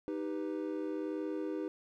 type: chord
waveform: triangle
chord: Eb augmented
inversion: none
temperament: equal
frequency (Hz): 311.1 / 392 / 493.9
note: Eb4 / G4 / B4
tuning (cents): 0 / 0 / 0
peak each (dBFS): -35 / -38 / -40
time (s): 0.08-1.68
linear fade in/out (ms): 0
effects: none